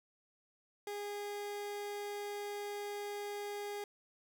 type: tone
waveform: 30% pulse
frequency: 410 Hz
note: G#4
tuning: 22 cents flat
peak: -37 dBFS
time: 0.87-3.84 s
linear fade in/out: 2 ms
effects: none